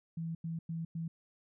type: tone bursts at uneven times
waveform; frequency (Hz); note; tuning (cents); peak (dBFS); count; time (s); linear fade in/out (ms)
sine; 164.6; E3; -2; -35; 4; 0.17-0.35 / 0.44-0.59 / 0.69-0.85 / 0.95-1.08; 5
effects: none

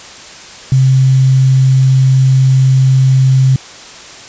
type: tone with quantisation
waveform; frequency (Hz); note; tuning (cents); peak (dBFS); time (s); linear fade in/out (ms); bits
sine; 132; C3; +16; -5; 0.72-3.56; 2; 5
effects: white hiss -32 dBFS RMS until 4.28 s + resampled to 16000 Hz

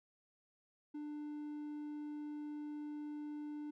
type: tone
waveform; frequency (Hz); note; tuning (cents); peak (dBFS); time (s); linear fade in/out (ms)
triangle; 297.3; D4; +21; -40; 0.94-3.71; 10
effects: none

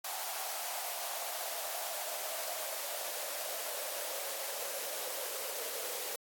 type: noise with high-pass filter sweep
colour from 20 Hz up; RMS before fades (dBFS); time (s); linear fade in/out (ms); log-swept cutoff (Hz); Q
white; -39; 0.04-6.16; 5; 750 to 490; 5.3
effects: AAC 64 kbps

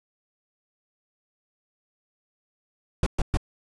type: noise bursts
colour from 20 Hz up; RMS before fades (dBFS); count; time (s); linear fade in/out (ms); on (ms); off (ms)
brown; -21; 3; 3.03-3.372; 2; 34; 120
effects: resampled to 24000 Hz

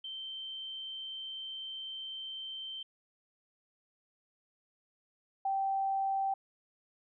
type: tone pair in turn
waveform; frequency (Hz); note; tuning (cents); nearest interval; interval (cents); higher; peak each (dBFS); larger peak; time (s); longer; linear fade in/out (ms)
sine; 3116 / 779; G7 / G5; -11 / -11; 2 octaves; 2400; first; -39 / -29; second; 0.04-2.83 / 5.45-6.34; first; 5
effects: none

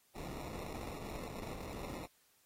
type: noise with sample-and-hold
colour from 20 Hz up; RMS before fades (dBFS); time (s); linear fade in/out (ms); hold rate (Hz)
pink; -45; 0.15-2.06; 5; 1575
effects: white hiss -71 dBFS RMS until 2.45 s + AAC 48 kbps

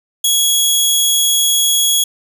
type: tone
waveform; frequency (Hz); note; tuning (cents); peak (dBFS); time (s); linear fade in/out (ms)
15% pulse; 3336; G#7; +7; -4; 0.24-2.04; 5
effects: none

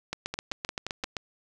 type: two click trains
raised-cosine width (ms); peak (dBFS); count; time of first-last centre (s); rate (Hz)
0.2; -14 / -15; 9 / 5; 0.13-1.168 / 0.34-1.042; 7.71 / 5.7
effects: none

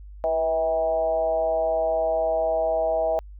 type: tone with frequency modulation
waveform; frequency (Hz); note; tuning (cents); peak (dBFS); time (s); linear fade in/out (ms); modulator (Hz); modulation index
sine; 646; E5; -35; -20; 0.24-3.19; 0; 156; 0.78
effects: added 50 Hz sine -39 dBFS peak until 3.39 s

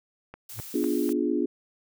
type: click train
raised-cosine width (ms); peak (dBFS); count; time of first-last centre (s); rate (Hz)
0.5; -26; 4; 0.34-1.092; 3.99
type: noise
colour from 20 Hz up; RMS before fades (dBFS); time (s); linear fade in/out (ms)
blue; -41; 0.49-1.13; 5
type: tone with exponential growth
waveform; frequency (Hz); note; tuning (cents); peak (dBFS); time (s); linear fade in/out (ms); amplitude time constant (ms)
triangle; 109.9; A2; -2; -26; 0.52-0.6; 0; 17
type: chord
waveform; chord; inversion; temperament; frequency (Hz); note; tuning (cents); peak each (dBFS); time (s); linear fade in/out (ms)
sine; B diminished seventh; none; equal; 246.9 / 293.7 / 349.2 / 415.3; B3 / D4 / F4 / Ab4; 0 / 0 / 0 / 0; -29 / -27 / -28 / -31; 0.74-1.46; 5
effects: none

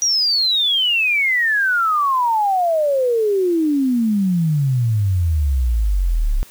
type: exponential sweep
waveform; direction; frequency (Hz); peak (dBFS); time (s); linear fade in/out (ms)
sine; down; 5840 to 32.7; -14; 0.02-6.43; 0
effects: white hiss -45 dBFS RMS until 6.5 s

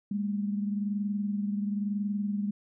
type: tone pair together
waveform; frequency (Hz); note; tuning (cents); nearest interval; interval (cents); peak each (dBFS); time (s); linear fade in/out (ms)
sine; 202.7 / 223.7; G#3 / A3; -42 / +29; major second; 171; -28 / -37; 0.11-2.51; 5
effects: none

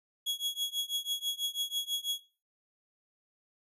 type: tone with tremolo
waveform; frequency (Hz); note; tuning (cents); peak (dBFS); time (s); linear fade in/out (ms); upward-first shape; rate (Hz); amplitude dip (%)
40% pulse; 3334; G#7; +6; -27; 0.26-2.2; 10; triangle; 6.1; 100
effects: noise-tail reverb RT60 0.4 s tail -20 dB re dry

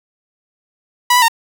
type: tone with pitch steps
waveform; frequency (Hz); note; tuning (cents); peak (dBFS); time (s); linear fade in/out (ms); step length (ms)
sawtooth; 980 / 991 / 917; B5 / B5 / A#5; -14 / +6 / -29; -5; 1.1-1.283; 5; 61
effects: none

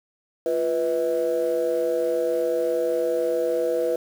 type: tone with amplitude modulation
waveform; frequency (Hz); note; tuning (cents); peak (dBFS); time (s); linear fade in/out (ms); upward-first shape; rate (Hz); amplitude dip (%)
sine; 493.9; B4; 0; -15; 0.46-3.96; 2; sine; 148; 100
effects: tanh soft clip ceiling -13 dBFS + 7-bit

